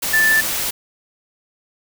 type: tone in noise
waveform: sine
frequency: 1760 Hz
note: A6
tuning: in tune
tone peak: -12 dBFS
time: 0.13-0.41 s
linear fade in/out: 10 ms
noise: white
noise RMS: -22 dBFS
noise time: 0.02-0.71 s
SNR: +7 dB
effects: none